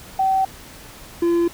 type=tone pair in turn; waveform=sine / triangle; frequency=767 / 341.7 Hz; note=G5 / F4; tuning=-38 / -38 cents; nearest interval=octave + major second; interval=1400 cents; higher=first; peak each=-15 / -13 dBFS; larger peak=second; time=0.19-0.45 / 1.22-1.48 s; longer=neither; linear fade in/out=5 ms; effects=pink hiss -41 dBFS RMS until 1.53 s